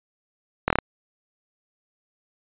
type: slowing click train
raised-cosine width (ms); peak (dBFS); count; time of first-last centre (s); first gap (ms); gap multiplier
0.5; -4; 5; 0.68-0.787; 23; 1.1
effects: resampled to 8000 Hz